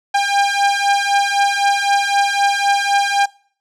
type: beating tone pair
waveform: sawtooth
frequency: 800 / 803.9 Hz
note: G5 / G5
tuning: +35 / +43 cents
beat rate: 3.9 Hz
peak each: -13 dBFS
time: 0.14-3.26 s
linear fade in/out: 10 ms
effects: noise-tail reverb RT60 0.5 s tail -23 dB re dry + low-pass 7000 Hz 12 dB/octave